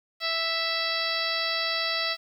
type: harmonic tone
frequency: 659.3 Hz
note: E5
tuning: in tune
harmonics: 1 / 2 / 3 / 4 / 5 / 6 / 7 / 8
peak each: -35 / -34 / -32 / -35 / -36 / -32 / -32 / -35 dBFS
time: 0.2-2.17 s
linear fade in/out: 50 ms
effects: 9-bit